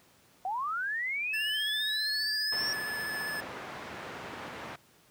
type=linear sweep; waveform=sine; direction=up; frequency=722 to 5600 Hz; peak=-30 dBFS; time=0.45-2.73 s; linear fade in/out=2 ms
type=tone with vibrato; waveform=square; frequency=1728 Hz; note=A6; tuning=32 cents flat; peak=-34 dBFS; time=1.33-3.41 s; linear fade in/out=10 ms; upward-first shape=triangle; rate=15 Hz; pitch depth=24 cents each way
type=low-pass noise; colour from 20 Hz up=white; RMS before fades=-42 dBFS; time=2.52-4.76 s; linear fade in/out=5 ms; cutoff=1600 Hz; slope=12 dB/octave
effects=pink hiss -62 dBFS RMS until 5.1 s + high-pass 100 Hz 12 dB/octave